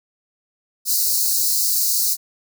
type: high-pass noise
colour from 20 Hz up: white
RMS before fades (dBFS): -19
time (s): 0.85-2.17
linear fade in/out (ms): 50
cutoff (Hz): 4100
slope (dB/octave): 96
effects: none